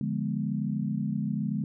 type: chord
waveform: sine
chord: D diminished seventh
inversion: none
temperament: equal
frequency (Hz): 146.83 / 174.61 / 207.7 / 246.9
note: D3 / F3 / Ab3 / Cb4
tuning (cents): 0 / 0 / 0 / 0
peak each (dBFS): -32 / -35 / -30 / -35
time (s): 0.01-1.64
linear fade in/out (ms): 2
effects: none